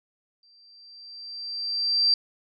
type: tone with exponential growth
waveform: sine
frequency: 4699 Hz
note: D8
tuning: in tune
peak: -16 dBFS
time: 0.43-2.14 s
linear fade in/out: 2 ms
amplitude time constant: 370 ms
effects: none